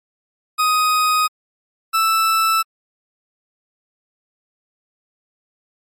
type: tone pair in turn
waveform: 40% pulse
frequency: 1251 / 1320.6 Hz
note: D#6 / E6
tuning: +9 / +3 cents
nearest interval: minor second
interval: 94 cents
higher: second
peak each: -13 dBFS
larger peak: neither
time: 0.58-1.28 / 1.93-2.63 s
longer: neither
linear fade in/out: 20 ms
effects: MP3 64 kbps